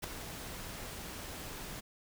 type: noise with ADSR envelope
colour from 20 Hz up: pink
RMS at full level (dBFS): -35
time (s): 0.02-1.81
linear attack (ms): 22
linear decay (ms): 4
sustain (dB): -9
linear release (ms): 18
effects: none